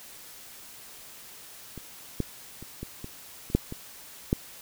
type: clicks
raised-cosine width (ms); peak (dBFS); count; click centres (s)
3; -26 / -13 / -28 / -22 / -24 / -29 / -7 / -22 / -9; 9; 1.777 / 2.203 / 2.626 / 2.83 / 3.044 / 3.501 / 3.55 / 3.724 / 4.329
effects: white hiss -47 dBFS RMS until 4.61 s